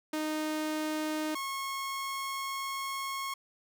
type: tone pair in turn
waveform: sawtooth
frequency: 308.9 / 1089.4 Hz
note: D#4 / C#6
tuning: -12 / -30 cents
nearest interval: octave + minor seventh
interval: 2182 cents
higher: second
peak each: -27 / -30 dBFS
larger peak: first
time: 0.13-1.35 / 1.35-3.34 s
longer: second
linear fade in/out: 5 ms
effects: none